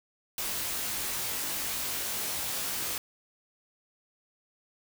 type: noise with comb filter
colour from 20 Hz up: white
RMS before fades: -33 dBFS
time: 0.38-2.98 s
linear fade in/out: 2 ms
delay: 20 ms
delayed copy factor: -0.7
effects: none